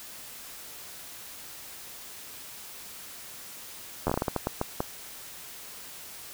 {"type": "slowing click train", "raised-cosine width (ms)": 1, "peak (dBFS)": -12, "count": 12, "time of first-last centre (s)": [4.07, 4.804], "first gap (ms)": 11, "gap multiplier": 1.33, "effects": ["white hiss -44 dBFS RMS until 6.33 s"]}